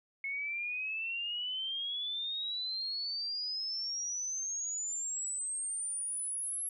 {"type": "exponential sweep", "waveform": "sine", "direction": "up", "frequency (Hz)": [2183, 11250], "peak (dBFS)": -34, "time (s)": [0.24, 6.69], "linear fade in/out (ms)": 2, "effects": []}